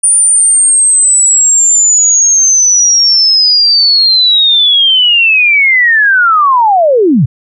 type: linear sweep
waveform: sine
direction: down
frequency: 9397 to 104.2 Hz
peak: -4 dBFS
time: 0.03-7.26 s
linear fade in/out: 10 ms
effects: none